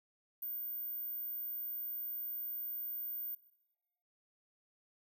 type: tone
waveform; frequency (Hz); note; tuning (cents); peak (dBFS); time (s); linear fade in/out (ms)
sine; 14460; A9; +46; -38; 0.42-3.35; 5
effects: noise-tail reverb RT60 0.9 s tail -18 dB re dry